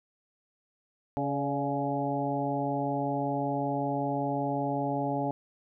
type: harmonic tone with a mistuned harmonic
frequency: 140 Hz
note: C#3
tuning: 18 cents sharp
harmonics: 1 / 2 / 3 / 4 / 5 / 6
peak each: -35 / -32 / -38 / -35 / -35 / -34 dBFS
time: 1.17-5.31 s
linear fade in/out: 0 ms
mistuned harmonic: 4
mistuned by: +45 cents
effects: none

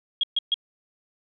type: tone bursts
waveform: sine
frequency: 3281 Hz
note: G#7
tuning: 22 cents flat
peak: -19 dBFS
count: 3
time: 0.21-0.542 s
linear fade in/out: 2 ms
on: 24 ms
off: 130 ms
effects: none

